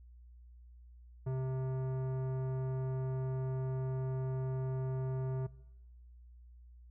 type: tone with tanh clipping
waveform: sine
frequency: 130.81 Hz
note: C3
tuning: in tune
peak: -35 dBFS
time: 1.26-5.47 s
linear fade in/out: 10 ms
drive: 15 dB
effects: noise-tail reverb RT60 1.0 s tail -21 dB re dry + added 60 Hz sine -53 dBFS peak until 6.9 s